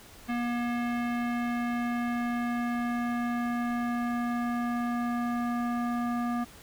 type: tone with low-pass filter sweep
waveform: square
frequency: 239.6 Hz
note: A#3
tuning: 48 cents sharp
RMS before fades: -30 dBFS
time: 0.28-6.45 s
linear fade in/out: 20 ms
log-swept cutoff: 2200 to 1300 Hz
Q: 1.8
effects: pink hiss -51 dBFS RMS until 6.62 s